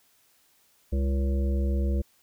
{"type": "harmonic tone with a mistuned harmonic", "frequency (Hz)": 67.9, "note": "C#2", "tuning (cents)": -35, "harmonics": [1, 3, 5, 7, 8], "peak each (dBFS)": [-23, -33, -37, -40, -41], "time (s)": [0.92, 2.02], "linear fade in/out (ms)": 10, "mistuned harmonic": 8, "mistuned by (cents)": 62, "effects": ["white hiss -64 dBFS RMS until 2.22 s"]}